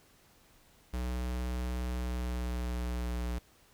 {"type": "tone with pitch glide", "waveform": "square", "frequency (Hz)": [61.74, 60.26], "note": ["B1", "B1"], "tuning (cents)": [0, -42], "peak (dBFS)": -33, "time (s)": [0.93, 3.39], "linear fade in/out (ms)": 10, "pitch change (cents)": -42, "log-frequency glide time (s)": [1.83, 3.2], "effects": ["pink hiss -63 dBFS RMS until 3.73 s"]}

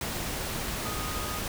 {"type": "tone in noise", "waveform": "sine", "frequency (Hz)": 1244.5, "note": "D#6", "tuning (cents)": 0, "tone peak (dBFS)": -38, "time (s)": [0.85, 1.39], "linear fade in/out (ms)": 2, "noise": "pink", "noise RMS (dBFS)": -33, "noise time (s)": [0.01, 1.48], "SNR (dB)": -8, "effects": []}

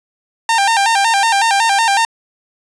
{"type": "tone with vibrato", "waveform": "sawtooth", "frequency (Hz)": 851, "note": "G#5", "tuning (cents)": 42, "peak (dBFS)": -7, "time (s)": [0.49, 2.05], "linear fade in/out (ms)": 2, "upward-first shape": "square", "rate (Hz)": 5.4, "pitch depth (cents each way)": 120, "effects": ["resampled to 22050 Hz", "8-bit"]}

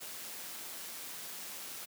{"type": "noise with amplitude modulation", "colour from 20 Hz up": "white", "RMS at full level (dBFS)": -43, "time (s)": [0, 1.86], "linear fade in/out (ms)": 20, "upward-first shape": "sine", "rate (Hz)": 169, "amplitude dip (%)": 30, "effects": ["high-pass 150 Hz 12 dB/octave"]}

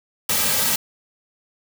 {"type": "noise with comb filter", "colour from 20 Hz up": "white", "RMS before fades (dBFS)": -20, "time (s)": [0.29, 0.76], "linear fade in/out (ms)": 5, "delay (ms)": 2.8, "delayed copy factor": -0.85, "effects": []}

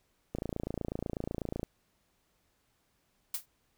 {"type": "click train", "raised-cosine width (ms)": 2, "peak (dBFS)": -21, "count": 37, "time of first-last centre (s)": [0.35, 1.631], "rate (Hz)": 28.1}
{"type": "noise with exponential decay", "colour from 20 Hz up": "blue", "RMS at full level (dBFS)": -29, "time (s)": [3.34, 3.46], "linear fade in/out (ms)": 5, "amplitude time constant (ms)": 24}
{"effects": ["pink hiss -74 dBFS RMS until 3.77 s"]}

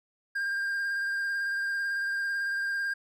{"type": "tone with vibrato", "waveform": "triangle", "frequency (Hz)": 1600, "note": "G6", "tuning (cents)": 35, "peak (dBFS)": -26, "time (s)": [0.35, 2.94], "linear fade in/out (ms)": 10, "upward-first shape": "sine", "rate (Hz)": 18, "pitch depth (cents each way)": 18, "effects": []}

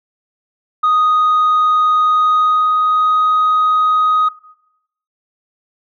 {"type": "tone with pitch glide", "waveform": "sine", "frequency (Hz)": [1244.5, 1252.4], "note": ["D#6", "D#6"], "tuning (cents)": [0, 11], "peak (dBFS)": -8, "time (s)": [0.83, 4.29], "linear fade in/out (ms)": 10, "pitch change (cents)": 11, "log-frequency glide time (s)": [2, 3.25], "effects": ["noise-tail reverb RT60 0.8 s tail -19 dB re dry", "tanh soft clip ceiling -8 dBFS"]}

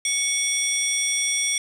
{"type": "tone cluster", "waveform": "sine", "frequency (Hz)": [2221, 3423, 5660, 8590], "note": ["C#7", "A7", "F8", "C9"], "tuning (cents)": [3, -48, 22, 44], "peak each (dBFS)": [-26, -27, -24, -25], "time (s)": [0.05, 1.58], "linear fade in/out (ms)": 2, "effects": ["tanh soft clip ceiling -14 dBFS", "9-bit"]}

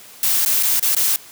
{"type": "noise with dropouts", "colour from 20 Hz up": "blue", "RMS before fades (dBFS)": -17, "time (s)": [0.23, 1.16], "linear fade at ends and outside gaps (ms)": 1, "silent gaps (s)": [[0.45, 0.46], [0.627, 0.632], [0.796, 0.827], [0.949, 0.966]], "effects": ["white hiss -42 dBFS RMS until 1.31 s", "high-pass 80 Hz 12 dB/octave"]}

